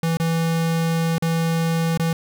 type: tone with dropouts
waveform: square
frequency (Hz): 164.81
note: E3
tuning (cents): 0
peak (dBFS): -19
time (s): 0.03-2.13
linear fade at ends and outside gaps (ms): 2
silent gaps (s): 0.171-0.199 / 1.182-1.223 / 1.975-1.996
effects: none